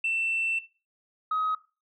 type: tone pair in turn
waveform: sine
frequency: 2680 / 1264.8 Hz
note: E7 / D#6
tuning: +28 / +28 cents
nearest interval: octave + minor second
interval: 1300 cents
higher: first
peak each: -23 dBFS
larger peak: neither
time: 0.04-0.59 / 1.31-1.55 s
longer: first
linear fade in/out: 5 ms
effects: noise-tail reverb RT60 0.3 s tail -17 dB re dry + tanh soft clip ceiling -21 dBFS